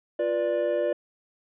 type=chord; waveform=triangle; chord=B diminished; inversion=second; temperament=equal with one note detuned; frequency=349.2 / 487.6 / 587.3 Hz; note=F4 / B4 / D5; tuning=0 / -22 / 0 cents; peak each=-28 / -27 / -23 dBFS; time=0.19-0.93 s; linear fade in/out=5 ms; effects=resampled to 8000 Hz